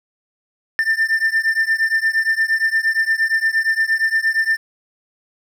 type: beating tone pair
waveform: triangle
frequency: 1786 / 1794.6 Hz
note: A6 / A6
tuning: +25 / +34 cents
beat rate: 8.6 Hz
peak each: -16 / -17 dBFS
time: 0.79-4.57 s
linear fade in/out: 0 ms
effects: none